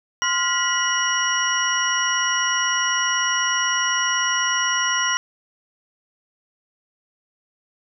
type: tone cluster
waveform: sine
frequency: 1038 / 1410 / 1947 / 2923 / 5650 Hz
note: C6 / F6 / B6 / F#7 / F8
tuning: -14 / +16 / -25 / -22 / +19 cents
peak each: -25 dBFS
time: 0.22-5.17 s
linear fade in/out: 0 ms
effects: none